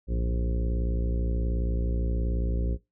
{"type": "harmonic tone with a mistuned harmonic", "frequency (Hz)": 58.7, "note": "A#1", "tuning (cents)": 13, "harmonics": [1, 2, 3, 4, 5, 6, 7, 8, 9], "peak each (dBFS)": [-25, -36, -35, -42, -40, -43, -42, -49, -44], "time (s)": [0.07, 2.78], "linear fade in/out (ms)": 50, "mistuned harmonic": 2, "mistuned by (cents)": -97, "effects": ["noise-tail reverb RT60 0.2 s tail -20 dB re dry"]}